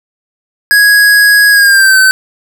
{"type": "tone with pitch glide", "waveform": "square", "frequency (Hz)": [1661.2, 1532.2], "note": ["G#6", "G6"], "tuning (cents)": [0, -40], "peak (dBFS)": -4, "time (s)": [0.71, 2.11], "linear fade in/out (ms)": 0, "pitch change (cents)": -140, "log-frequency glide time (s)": [1.51, 1.98], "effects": []}